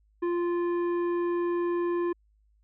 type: tone with tanh clipping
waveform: triangle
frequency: 347.5 Hz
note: F4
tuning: 9 cents flat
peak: -27 dBFS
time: 0.22-2.13 s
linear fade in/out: 10 ms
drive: 17 dB
effects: added 52 Hz sine -62 dBFS peak until 2.63 s + low-pass 2000 Hz 12 dB/octave